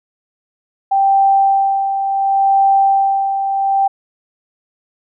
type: tone with tremolo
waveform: sine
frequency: 784 Hz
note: G5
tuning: in tune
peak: -8 dBFS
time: 0.91-3.88 s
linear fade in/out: 10 ms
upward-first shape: sine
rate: 0.7 Hz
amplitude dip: 55%
effects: none